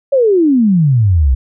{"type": "exponential sweep", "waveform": "sine", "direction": "down", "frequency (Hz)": [571, 60.6], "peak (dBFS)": -7, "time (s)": [0.12, 1.35], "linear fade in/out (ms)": 10, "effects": []}